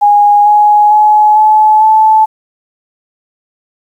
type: tone with pitch steps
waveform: sine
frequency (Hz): 824 / 835.5 / 847.2 / 859 / 871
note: G#5 / G#5 / G#5 / A5 / A5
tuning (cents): -14 / +10 / +34 / -42 / -18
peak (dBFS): -3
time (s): 0.01-2.26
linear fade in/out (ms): 20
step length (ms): 450
effects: 7-bit